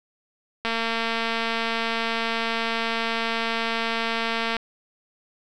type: click train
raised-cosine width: 0.3 ms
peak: -10 dBFS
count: 894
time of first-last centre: 0.65-4.567 s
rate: 228 Hz
effects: none